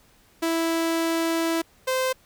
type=tone pair in turn; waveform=sawtooth; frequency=329.6 / 518.2 Hz; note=E4 / C5; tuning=0 / -17 cents; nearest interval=minor sixth; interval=783 cents; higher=second; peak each=-18 dBFS; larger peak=neither; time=0.42-1.62 / 1.87-2.13 s; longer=first; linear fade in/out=10 ms; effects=pink hiss -58 dBFS RMS until 2.25 s